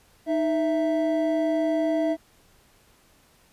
triangle tone pair together, 311.1 / 659.2 Hz, D#4 / E5, 0 / 0 cents, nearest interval octave + minor second, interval 1300 cents, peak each -22 dBFS, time 0.26-2.17 s, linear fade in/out 50 ms, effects pink hiss -59 dBFS RMS until 3.52 s + resampled to 32000 Hz

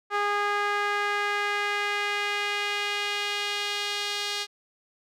sawtooth tone with band-pass filter sweep, 410.1 Hz, G#4, 22 cents flat, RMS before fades -28 dBFS, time 0.1-4.47 s, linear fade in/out 50 ms, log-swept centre 1300 to 4000 Hz, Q 1.5, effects none

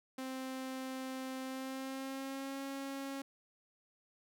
sawtooth tone with pitch glide, 261.6 to 273.5 Hz, C4 to C#4, 0 to -23 cents, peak -36 dBFS, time 0.18-3.22 s, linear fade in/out 5 ms, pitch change +77 cents, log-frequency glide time 1.42-2.63 s, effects none

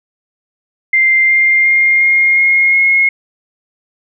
sine tone with pitch steps, 2093 / 2106 / 2120 / 2133 / 2147 / 2161 Hz, C7 / C7 / C7 / C7 / C7 / C#7, 0 / +11 / +22 / +33 / +44 / -45 cents, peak -7 dBFS, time 0.93-3.09 s, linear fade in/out 5 ms, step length 360 ms, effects none

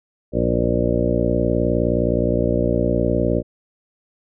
harmonic tone with a mistuned harmonic, 59.4 Hz, A#1, 33 cents sharp, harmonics 1 / 2 / 3 / 4 / 5 / 6 / 8 / 9 / 10, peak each -25 / -25 / -25 / -25 / -25 / -25 / -25 / -25 / -25 dBFS, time 0.32-3.43 s, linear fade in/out 50 ms, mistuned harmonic 1, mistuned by +94 cents, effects none

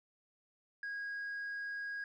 sine tone, 1642 Hz, G#6, 20 cents flat, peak -36 dBFS, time 0.83-2.04 s, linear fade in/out 2 ms, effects tanh soft clip ceiling -37 dBFS

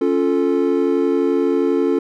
triangle chord, Db augmented, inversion none, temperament equal, 277.2 / 349.2 / 440 Hz, Db4 / F4 / A4, 0 / 0 / 0 cents, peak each -17 dBFS, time 0.01-1.99 s, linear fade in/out 5 ms, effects none

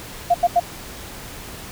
sine tone bursts, 698.5 Hz, F5, in tune, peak -11 dBFS, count 3, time 0.3-0.6 s, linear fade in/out 10 ms, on 44 ms, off 84 ms, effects pink hiss -36 dBFS RMS until 1.71 s

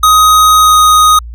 square tone with pitch glide, 1255 to 1247.8 Hz, D#6 to D#6, +15 to +5 cents, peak -4 dBFS, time 0.03-1.19 s, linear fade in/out 5 ms, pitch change -10 cents, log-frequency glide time 0.61-0.76 s, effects added 58 Hz sine -23 dBFS peak until 1.34 s

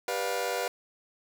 sawtooth chord, G dominant seventh, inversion none, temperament just, 392 / 490 / 588 / 705.6 Hz, G4 / B4 / D5 / F5, 0 / -14 / +2 / +18 cents, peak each -33 / -28 / -32 / -30 dBFS, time 0.08-0.68 s, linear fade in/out 2 ms, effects none

